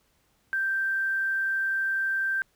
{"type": "tone with quantisation", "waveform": "sine", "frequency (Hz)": 1568, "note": "G6", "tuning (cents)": 0, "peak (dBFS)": -24, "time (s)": [0.53, 2.42], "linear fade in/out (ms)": 0, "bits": 9, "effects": ["pink hiss -68 dBFS RMS until 2.55 s"]}